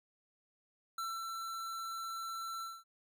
square tone with ADSR envelope, 1342 Hz, E6, 31 cents sharp, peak -37 dBFS, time 0.98-2.84 s, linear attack 4 ms, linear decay 220 ms, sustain -3 dB, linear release 220 ms, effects none

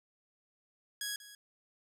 10% pulse tone with echo, 1661.2 Hz, G#6, in tune, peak -27 dBFS, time 1.01-1.16 s, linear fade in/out 2 ms, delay 190 ms, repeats 1, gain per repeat -15 dB, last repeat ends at 1.35 s, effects none

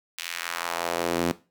sawtooth tone with high-pass filter sweep, 85.4 Hz, F2, 38 cents flat, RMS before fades -29 dBFS, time 0.18-1.32 s, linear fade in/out 0 ms, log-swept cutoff 2800 to 240 Hz, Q 1.3, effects noise-tail reverb RT60 0.3 s tail -17 dB re dry

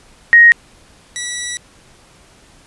sine / 10% pulse tone pair in turn, 1875 / 1947.2 Hz, A#6 / B6, +10 / -25 cents, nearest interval minor second, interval 65 cents, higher second, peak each -3 / -12 dBFS, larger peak first, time 0.33-0.52 / 1.16-1.57 s, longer second, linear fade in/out 0 ms, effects pink hiss -47 dBFS RMS until 2.66 s + resampled to 24000 Hz

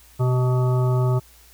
harmonic tone with a mistuned harmonic, 125.9 Hz, B2, 34 cents sharp, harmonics 1 / 3 / 5 / 7 / 9 / 10, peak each -17 / -27 / -31 / -34 / -36 / -37 dBFS, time 0.19-1.2 s, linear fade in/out 20 ms, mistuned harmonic 3, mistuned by +20 cents, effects added 60 Hz sine -52 dBFS peak until 1.53 s + white hiss -52 dBFS RMS until 1.53 s

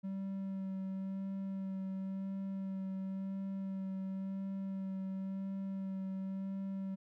triangle tone with vibrato, 192.5 Hz, G3, 31 cents flat, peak -35 dBFS, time 0.03-6.96 s, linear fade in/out 20 ms, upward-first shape sine, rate 0.95 Hz, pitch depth 15 cents each way, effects none

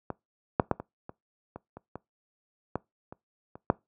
clicks, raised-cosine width 1 ms, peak -18 / -6 / -9 / -22 / -26 / -25 / -28 / -23 / -14 / -28 / -29 / -6 dBFS, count 12, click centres 0.103 / 0.598 / 0.713 / 0.8 / 1.094 / 1.56 / 1.77 / 1.956 / 2.756 / 3.125 / 3.555 / 3.701 s, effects noise-tail reverb RT60 0.2 s tail -23 dB re dry + high-pass 80 Hz 12 dB/octave

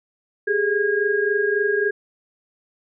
sine tone cluster, 400.4 / 424 / 1633 Hz, G4 / G#4 / G#6, +37 / +36 / -30 cents, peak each -22 dBFS, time 0.47-1.91 s, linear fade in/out 10 ms, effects none

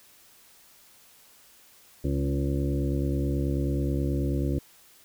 harmonic tone with a mistuned harmonic, 69.3 Hz, C#2, in tune, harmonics 1 / 2 / 3 / 4 / 5 / 7 / 8, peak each -28 / -29 / -39 / -31 / -33 / -39 / -41 dBFS, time 2.04-4.59 s, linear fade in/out 5 ms, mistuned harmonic 3, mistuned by +17 cents, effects white hiss -56 dBFS RMS until 5.04 s

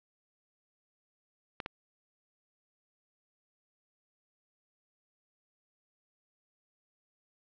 clicks, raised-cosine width 0.3 ms, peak -20 dBFS, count 2, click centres 1.602 / 1.661 s, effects low-pass 4000 Hz 12 dB/octave

